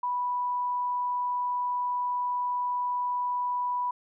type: tone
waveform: sine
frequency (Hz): 985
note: B5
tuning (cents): -5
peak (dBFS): -26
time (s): 0.03-3.91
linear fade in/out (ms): 5
effects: none